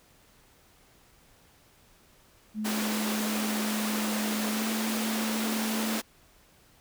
sine tone with pitch glide, 214.4 to 219.9 Hz, A3 to A3, -45 to -1 cents, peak -29 dBFS, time 2.54-6.01 s, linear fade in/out 50 ms, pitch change +44 cents, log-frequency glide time 4.5-4.64 s
pink high-pass noise, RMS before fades -33 dBFS, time 2.64-6.02 s, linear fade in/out 20 ms, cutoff 250 Hz, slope 96 dB/octave
effects pink hiss -60 dBFS RMS until 6.8 s

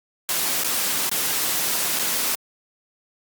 white noise with dropouts, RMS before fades -23 dBFS, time 0.29-2.35 s, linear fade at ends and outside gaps 0 ms, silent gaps 0.636-0.645 / 1.093-1.115 / 1.99-1.995 s, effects high-pass 150 Hz 12 dB/octave + Opus 48 kbps

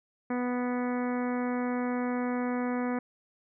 harmonic tone, 246.9 Hz, B3, in tune, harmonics 1 / 2 / 3 / 4 / 5 / 6 / 7 / 8 / 9, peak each -29 / -35 / -39 / -41 / -43 / -45 / -46 / -47 / -48 dBFS, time 0.3-2.99 s, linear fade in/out 5 ms, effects none

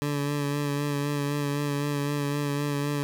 20% pulse tone with vibrato, 144.2 Hz, D3, 31 cents flat, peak -21 dBFS, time 0.02-3.03 s, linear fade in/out 0 ms, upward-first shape sine, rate 3.9 Hz, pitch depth 23 cents each way, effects none

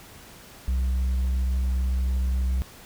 sine tone with tanh clipping, 64 Hz, C2, 38 cents flat, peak -22 dBFS, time 0.68-2.62 s, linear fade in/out 0 ms, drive 3 dB, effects pink hiss -47 dBFS RMS until 2.85 s

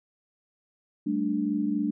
sine chord, G suspended second, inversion none, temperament equal, 196 / 220 / 293.7 Hz, G3 / A3 / D4, 0 / 0 / 0 cents, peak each -31 / -29 / -27 dBFS, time 1.06-1.91 s, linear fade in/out 10 ms, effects none

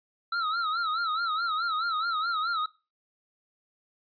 square tone with vibrato, 1318.5 Hz, E6, in tune, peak -27 dBFS, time 0.32-2.66 s, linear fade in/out 5 ms, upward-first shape sine, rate 4.7 Hz, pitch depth 110 cents each way, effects noise-tail reverb RT60 0.3 s tail -20 dB re dry + resampled to 11025 Hz

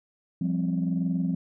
sine chord, F suspended second, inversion none, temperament equal, 174.61 / 196 / 261.6 Hz, F3 / G3 / C4, 0 / 0 / 0 cents, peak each -25 / -30 / -29 dBFS, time 0.41-1.35 s, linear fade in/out 5 ms, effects tanh soft clip ceiling -17 dBFS

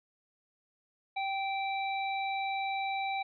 harmonic tone, 780 Hz, G5, 9 cents flat, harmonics 1 / 3 / 5, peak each -32 / -37 / -43 dBFS, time 1.16-3.23 s, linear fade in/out 10 ms, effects none

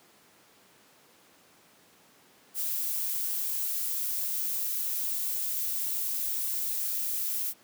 violet noise, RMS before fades -31 dBFS, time 2.54-7.54 s, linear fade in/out 50 ms, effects pink hiss -59 dBFS RMS until 7.63 s + high-pass 200 Hz 12 dB/octave

